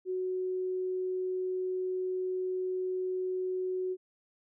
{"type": "tone", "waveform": "sine", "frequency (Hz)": 370, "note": "F#4", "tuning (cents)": 0, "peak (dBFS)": -30, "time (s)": [0.05, 3.97], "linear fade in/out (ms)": 50, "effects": []}